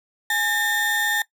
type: tone pair together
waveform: 35% pulse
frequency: 836 / 1811.8 Hz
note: G#5 / A#6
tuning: +11 / -50 cents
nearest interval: octave + minor second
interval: 1339 cents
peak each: -26 / -19 dBFS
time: 0.3-1.22 s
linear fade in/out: 2 ms
effects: noise-tail reverb RT60 0.1 s tail -19 dB re dry